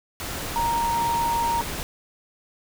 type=tone in noise; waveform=sine; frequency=932.3 Hz; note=A#5; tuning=in tune; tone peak=-21 dBFS; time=0.56-1.61 s; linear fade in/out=0 ms; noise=pink; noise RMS=-31 dBFS; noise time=0.2-1.83 s; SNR=+7 dB; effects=none